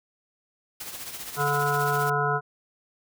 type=noise with tremolo; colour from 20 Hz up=white; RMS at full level=-35 dBFS; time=0.8-2.1 s; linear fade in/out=5 ms; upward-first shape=triangle; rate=15 Hz; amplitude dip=60%
type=harmonic tone; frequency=144.5 Hz; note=D3; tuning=28 cents flat; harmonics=1 / 3 / 5 / 7 / 9 / 10; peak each=-29 / -29 / -29 / -29 / -29 / -29 dBFS; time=1.36-2.41 s; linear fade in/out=50 ms
effects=none